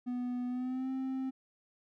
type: tone with pitch glide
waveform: triangle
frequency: 246.9 to 263.1 Hz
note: B3 to C4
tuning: 0 to +10 cents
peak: -31 dBFS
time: 0.06-1.31 s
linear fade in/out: 20 ms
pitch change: +110 cents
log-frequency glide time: 0.47-0.9 s
effects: none